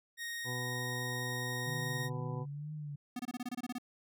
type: tone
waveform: sawtooth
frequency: 1864.7 Hz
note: A#6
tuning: in tune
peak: -35 dBFS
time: 0.17-2.1 s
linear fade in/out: 50 ms
type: harmonic tone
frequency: 124.3 Hz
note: B2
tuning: 12 cents sharp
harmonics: 1 / 2 / 3 / 4 / 6 / 7 / 8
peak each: -39 / -47 / -48 / -46 / -52 / -53 / -48 dBFS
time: 0.44-2.46 s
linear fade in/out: 50 ms
type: tone with vibrato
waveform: sine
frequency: 147.8 Hz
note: D3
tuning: 11 cents sharp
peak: -39 dBFS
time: 1.66-2.96 s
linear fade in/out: 10 ms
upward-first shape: triangle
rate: 2.1 Hz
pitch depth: 73 cents each way
type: tone bursts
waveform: square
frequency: 246.9 Hz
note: B3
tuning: in tune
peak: -37 dBFS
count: 11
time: 3.16-3.784 s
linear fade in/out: 5 ms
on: 34 ms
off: 25 ms
effects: none